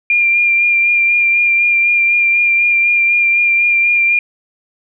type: tone with vibrato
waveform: sine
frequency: 2393 Hz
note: D7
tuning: 32 cents sharp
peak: -9 dBFS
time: 0.1-4.19 s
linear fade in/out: 2 ms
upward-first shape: sine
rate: 4 Hz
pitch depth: 20 cents each way
effects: none